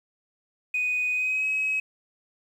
sine tone with pitch glide, 2489 to 2550 Hz, D#7 to D#7, 0 to +42 cents, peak -22 dBFS, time 0.74-1.8 s, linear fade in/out 5 ms, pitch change +42 cents, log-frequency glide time 1.12-1.44 s, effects tanh soft clip ceiling -19 dBFS + 9-bit

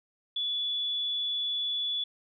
sine tone, 3433 Hz, A7, 43 cents flat, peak -28 dBFS, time 0.36-2.04 s, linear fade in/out 5 ms, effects none

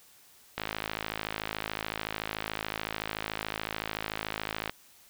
click train, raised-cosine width 0.3 ms, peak -15 dBFS, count 222, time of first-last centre 0.58-4.695 s, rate 53.7 Hz, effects white hiss -58 dBFS RMS until 5.09 s

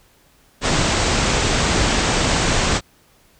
pink low-pass noise, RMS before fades -18 dBFS, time 0.61-2.81 s, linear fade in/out 50 ms, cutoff 8300 Hz, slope 96 dB/octave, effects pink hiss -55 dBFS RMS until 3.39 s

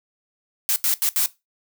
blue noise bursts at uneven times, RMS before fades -20 dBFS, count 4, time 0.69-0.76 / 0.84-0.94 / 1.02-1.09 / 1.16-1.26 s, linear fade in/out 0 ms, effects noise-tail reverb RT60 0.2 s tail -17 dB re dry

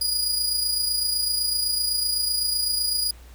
sawtooth tone with amplitude modulation, 4895 Hz, D#8, 29 cents flat, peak -17 dBFS, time 0.01-3.11 s, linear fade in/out 5 ms, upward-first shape sine, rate 27.9 Hz, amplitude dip 45%, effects added 60 Hz sine -43 dBFS peak until 3.34 s + pink hiss -53 dBFS RMS until 3.34 s

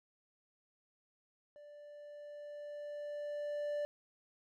triangle tone with level ramp, 587.3 Hz, D5, in tune, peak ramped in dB -51 to -32 dBFS, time 1.56-3.85 s, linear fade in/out 0 ms, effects none

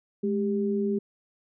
sine tone pair together, 210 / 396.4 Hz, G#3 / G4, +19 / +19 cents, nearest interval major seventh, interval 1100 cents, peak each -26 / -27 dBFS, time 0.23-0.99 s, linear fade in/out 10 ms, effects none

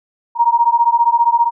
sine beating tone pair, 932.3 / 947.3 Hz, A#5 / A#5, 0 / +28 cents, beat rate 15 Hz, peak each -13 / -13 dBFS, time 0.35-1.51 s, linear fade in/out 50 ms, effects none

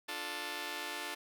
5% pulse chord, D minor, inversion none, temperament just, 293.7 / 352.4 / 440.5 Hz, D4 / F4 / A4, 0 / +16 / +2 cents, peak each -33 / -32 / -33 dBFS, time 0.08-1.15 s, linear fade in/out 10 ms, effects none

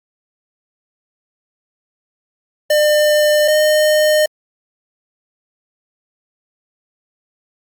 square tone pair in turn, 601 / 610.8 Hz, D5 / D#5, +40 / -32 cents, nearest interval unison, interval 28 cents, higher second, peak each -11 dBFS, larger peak neither, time 2.7-3.48 / 3.48-4.26 s, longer neither, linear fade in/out 5 ms, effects Opus 48 kbps

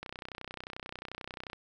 click train, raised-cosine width 0.3 ms, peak -24 dBFS, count 48, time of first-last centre 0.03-1.532 s, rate 31.3 Hz, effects none

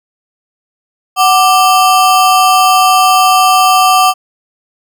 square ring-modulated tone, 963 Hz, B5, 44 cents flat, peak -3 dBFS, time 1.16-4.14 s, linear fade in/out 50 ms, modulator 217 Hz, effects none

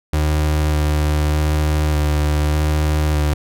35% pulse tone with vibrato, 75.6 Hz, D#2, 49 cents flat, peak -13 dBFS, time 0.13-3.34 s, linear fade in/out 5 ms, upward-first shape square, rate 0.83 Hz, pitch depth 13 cents each way, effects none

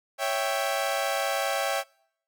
sawtooth chord, C# diminished, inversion none, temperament equal, 554.4 / 659.3 / 784 Hz, C#5 / E5 / G5, 0 / 0 / 0 cents, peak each -26 dBFS, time 0.18-1.84 s, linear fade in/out 50 ms, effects noise-tail reverb RT60 0.7 s tail -26 dB re dry

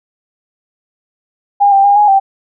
sine tone with pitch steps, 810 / 788 / 808 / 832 / 781 Hz, G#5 / G5 / G#5 / G#5 / G5, -43 / +9 / -48 / +3 / -7 cents, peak -5 dBFS, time 1.6-2.2 s, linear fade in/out 20 ms, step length 120 ms, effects none

